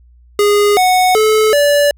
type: tone with pitch steps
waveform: square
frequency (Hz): 411.6 / 737 / 432.9 / 579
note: G#4 / F#5 / A4 / D5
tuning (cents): -16 / -7 / -28 / -25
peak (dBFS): -9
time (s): 0.39-1.91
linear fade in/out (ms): 2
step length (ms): 380
effects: added 60 Hz sine -42 dBFS peak until 1.97 s